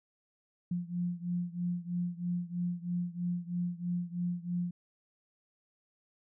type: beating tone pair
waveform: sine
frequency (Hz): 174.61 / 177.71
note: F3 / F3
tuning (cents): 0 / +30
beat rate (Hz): 3.1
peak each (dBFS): -34 / -36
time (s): 0.71-4.71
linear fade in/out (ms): 5
effects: none